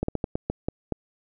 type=slowing click train; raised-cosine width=2 ms; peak=-12 dBFS; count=8; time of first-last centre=0.03-0.923 s; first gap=54 ms; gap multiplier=1.28; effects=none